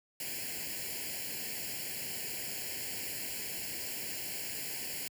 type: noise with comb filter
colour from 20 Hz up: white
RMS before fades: -39 dBFS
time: 0.2-5.08 s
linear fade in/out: 2 ms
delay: 0.41 ms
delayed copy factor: +0.95
effects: high-pass 80 Hz 12 dB/octave